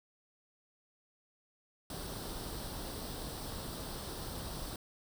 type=noise with comb filter; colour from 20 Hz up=pink; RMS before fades=-42 dBFS; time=1.9-4.76 s; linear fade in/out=2 ms; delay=0.22 ms; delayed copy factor=+0.6; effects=none